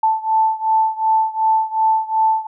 sine beating tone pair, 880 / 882.7 Hz, A5 / A5, 0 / +5 cents, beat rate 2.7 Hz, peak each -16 / -18 dBFS, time 0.03-2.47 s, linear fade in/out 5 ms, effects none

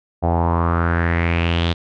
sawtooth tone with low-pass filter sweep, 84.6 Hz, E2, 45 cents sharp, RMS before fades -18 dBFS, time 0.22-1.74 s, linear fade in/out 20 ms, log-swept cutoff 720 to 3700 Hz, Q 4.6, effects none

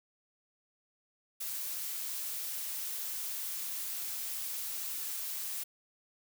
blue noise, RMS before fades -38 dBFS, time 1.4-5.64 s, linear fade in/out 10 ms, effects none

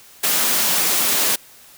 white high-pass noise, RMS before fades -18 dBFS, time 0.23-1.36 s, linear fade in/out 10 ms, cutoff 150 Hz, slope 48 dB/octave, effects white hiss -46 dBFS RMS until 1.77 s

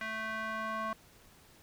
square tone with band-pass filter sweep, 220 Hz, A3, in tune, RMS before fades -37 dBFS, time 0.01-0.93 s, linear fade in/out 2 ms, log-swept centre 1800 to 1100 Hz, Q 2.5, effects pink hiss -60 dBFS RMS until 1.62 s

